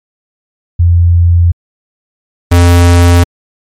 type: tone pair in turn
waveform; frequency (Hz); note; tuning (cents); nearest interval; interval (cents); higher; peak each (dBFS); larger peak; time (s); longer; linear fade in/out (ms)
sine / square; 86.1 / 87; F2 / F2; -24 / -6; unison; 18; second; -3; neither; 0.79-1.52 / 2.51-3.24; neither; 10
effects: MP3 64 kbps